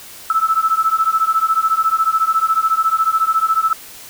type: beating tone pair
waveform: sine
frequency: 1306 / 1320 Hz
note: E6 / E6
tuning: -17 / +2 cents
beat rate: 14 Hz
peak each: -16 dBFS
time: 0.3-3.73 s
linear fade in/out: 2 ms
effects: white hiss -37 dBFS RMS until 4.09 s